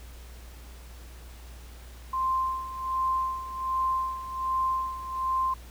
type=tone with tremolo; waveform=sine; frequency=1046.5 Hz; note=C6; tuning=in tune; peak=-23 dBFS; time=2.13-5.54 s; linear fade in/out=5 ms; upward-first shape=sine; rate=1.3 Hz; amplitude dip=75%; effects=added 60 Hz sine -43 dBFS peak until 5.7 s + pink hiss -52 dBFS RMS until 5.7 s